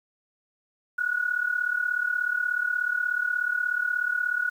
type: tone with amplitude modulation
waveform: sine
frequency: 1461 Hz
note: F#6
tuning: 22 cents flat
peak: -20 dBFS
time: 0.98-4.5 s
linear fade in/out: 10 ms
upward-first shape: sine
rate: 36.6 Hz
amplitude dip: 80%
effects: 9-bit